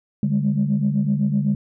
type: tone cluster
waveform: sine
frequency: 144.9 / 199.9 / 207.8 Hz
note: D3 / G3 / G#3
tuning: -23 / +34 / +1 cents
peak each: -21 dBFS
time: 0.23-1.55 s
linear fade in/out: 2 ms
effects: tanh soft clip ceiling -10 dBFS